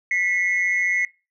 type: tone pair together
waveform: sine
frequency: 1975.5 / 2160 Hz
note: B6 / C#7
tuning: 0 / -45 cents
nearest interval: major second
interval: 155 cents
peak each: -20 dBFS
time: 0.11-1.05 s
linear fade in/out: 2 ms
effects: noise-tail reverb RT60 0.3 s tail -23 dB re dry + tanh soft clip ceiling -14 dBFS